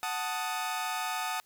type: chord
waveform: sawtooth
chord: D# diminished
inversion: first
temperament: equal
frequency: 740 / 880 / 1244.5 Hz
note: F#5 / A5 / D#6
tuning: 0 / 0 / 0 cents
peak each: -32 dBFS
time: 0.03-1.4 s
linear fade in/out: 0 ms
effects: white hiss -66 dBFS RMS until 1.45 s